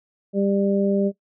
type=harmonic tone; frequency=198.4 Hz; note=G3; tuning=21 cents sharp; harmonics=1 / 2 / 3; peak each=-20 / -23 / -25 dBFS; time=0.33-1.12 s; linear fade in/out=50 ms; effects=noise-tail reverb RT60 0.1 s tail -17 dB re dry